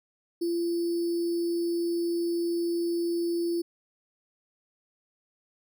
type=tone with sample-and-hold; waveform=sine; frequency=341.6 Hz; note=F4; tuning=38 cents flat; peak=-25 dBFS; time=0.41-3.62 s; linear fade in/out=10 ms; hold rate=4900 Hz; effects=none